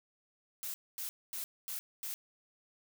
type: noise bursts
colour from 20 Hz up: blue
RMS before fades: -40 dBFS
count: 5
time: 0.63-2.14 s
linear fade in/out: 0 ms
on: 110 ms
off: 240 ms
effects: none